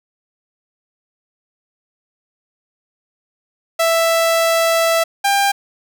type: tone pair in turn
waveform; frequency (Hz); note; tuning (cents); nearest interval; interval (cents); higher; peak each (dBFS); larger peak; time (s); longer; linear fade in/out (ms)
sawtooth; 661 / 797.7; E5 / G5; +5 / +30; minor third; 325; second; -9; neither; 3.79-5.04 / 5.24-5.52; first; 10
effects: none